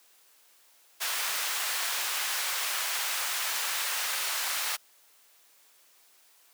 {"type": "high-pass noise", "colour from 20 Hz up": "pink", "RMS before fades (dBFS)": -31, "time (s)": [1, 4.77], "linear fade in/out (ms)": 20, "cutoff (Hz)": 1200, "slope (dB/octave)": 12, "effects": ["white hiss -61 dBFS RMS until 6.53 s", "high-pass 400 Hz 12 dB/octave"]}